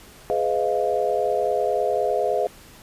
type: chord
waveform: sine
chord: F half-diminished seventh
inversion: first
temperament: just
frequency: 419.1 / 502.9 / 628.6 / 698.5 Hz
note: Ab4 / Cb5 / Eb5 / F5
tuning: +16 / +31 / +18 / 0 cents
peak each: -25 dBFS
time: 0.3-2.47 s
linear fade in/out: 0 ms
effects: pink hiss -47 dBFS RMS until 2.82 s + resampled to 32000 Hz